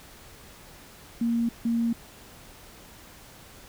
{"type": "tone pair in turn", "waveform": "sine", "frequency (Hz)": [233.1, 232.1], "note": ["A#3", "A#3"], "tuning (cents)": [0, -7], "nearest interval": "unison", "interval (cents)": 7, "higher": "first", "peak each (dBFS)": -22, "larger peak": "neither", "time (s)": [[1.21, 1.49], [1.65, 1.93]], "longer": "neither", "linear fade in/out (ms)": 5, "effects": ["pink hiss -49 dBFS RMS until 3.68 s"]}